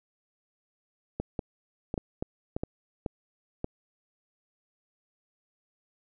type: clicks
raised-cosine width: 2 ms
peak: -17 dBFS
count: 9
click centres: 1.2 / 1.392 / 1.941 / 1.978 / 2.225 / 2.565 / 2.635 / 3.062 / 3.644 s
effects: none